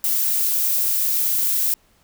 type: noise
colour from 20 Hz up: violet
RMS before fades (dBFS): -20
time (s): 0.04-1.74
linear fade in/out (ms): 2
effects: pink hiss -59 dBFS RMS until 2.03 s